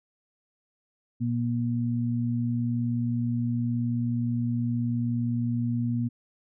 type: tone pair together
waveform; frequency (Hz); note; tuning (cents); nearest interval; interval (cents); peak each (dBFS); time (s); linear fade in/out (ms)
sine; 119.39 / 238.5; A#2 / A#3; +42 / +40; octave; 1198; -27; 1.2-6.09; 20
effects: none